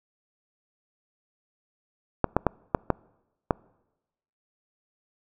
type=clicks; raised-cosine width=1 ms; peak=-6 dBFS; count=6; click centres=2.243 / 2.366 / 2.467 / 2.748 / 2.903 / 3.508 s; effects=noise-tail reverb RT60 1.0 s tail -26 dB re dry